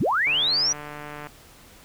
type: linear sweep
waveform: sine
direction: up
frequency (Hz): 70.5 to 5920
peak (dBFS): -19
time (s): 0-0.73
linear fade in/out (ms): 10
type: click train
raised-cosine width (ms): 0.5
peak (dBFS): -22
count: 149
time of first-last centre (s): 0.27-1.27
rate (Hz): 148
effects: pink hiss -50 dBFS RMS until 1.84 s